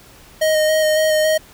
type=tone with vibrato; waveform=square; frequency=622.3 Hz; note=D#5; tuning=in tune; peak=-14 dBFS; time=0.41-1.38 s; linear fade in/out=10 ms; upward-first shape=square; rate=3.6 Hz; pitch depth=13 cents each way; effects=pink hiss -45 dBFS RMS until 1.53 s